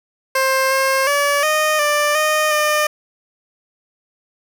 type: tone with pitch steps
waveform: 15% pulse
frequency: 529 / 534 / 573 / 616 / 591 / 615 / 604 Hz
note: C5 / C5 / D5 / D#5 / D5 / D#5 / D5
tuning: +19 / +35 / -43 / -17 / +11 / -20 / +48 cents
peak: -8 dBFS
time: 0.35-2.87 s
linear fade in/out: 5 ms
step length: 360 ms
effects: none